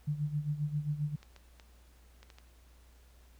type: tone with tremolo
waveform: sine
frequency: 148.4 Hz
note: D3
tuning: 18 cents sharp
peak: -28 dBFS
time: 0.07-1.16 s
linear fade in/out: 10 ms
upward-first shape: sine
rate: 7.5 Hz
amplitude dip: 75%
type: clicks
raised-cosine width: 0.2 ms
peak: -35 dBFS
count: 6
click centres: 1.23 / 1.363 / 1.598 / 2.23 / 2.302 / 2.385 s
effects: added 60 Hz sine -57 dBFS peak until 3.39 s + pink hiss -66 dBFS RMS until 3.39 s